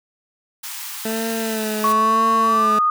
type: high-pass noise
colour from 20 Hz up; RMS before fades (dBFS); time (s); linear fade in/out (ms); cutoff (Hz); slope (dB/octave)
white; -31; 0.63-1.93; 10; 790; 96
type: tone with vibrato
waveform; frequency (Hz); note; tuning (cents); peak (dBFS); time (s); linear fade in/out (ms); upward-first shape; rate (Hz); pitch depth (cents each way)
20% pulse; 220; A3; 0; -17; 1.05-2.79; 5; sine; 0.99; 48
type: tone with pitch glide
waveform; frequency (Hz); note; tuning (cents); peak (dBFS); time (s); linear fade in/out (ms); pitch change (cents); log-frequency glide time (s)
sine; 1111 to 1232.7; C#6 to D#6; +4 to -17; -14; 1.84-2.9; 2; +179; 2.41-2.77
effects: none